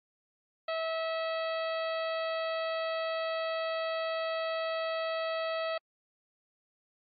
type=harmonic tone with a mistuned harmonic; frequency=649 Hz; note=E5; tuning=27 cents flat; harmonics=1 / 2 / 3 / 4 / 5 / 6 / 7; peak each=-32 / -38 / -42 / -44 / -46 / -48 / -49 dBFS; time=0.68-5.78 s; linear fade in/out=5 ms; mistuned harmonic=7; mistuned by=-24 cents; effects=AAC 48 kbps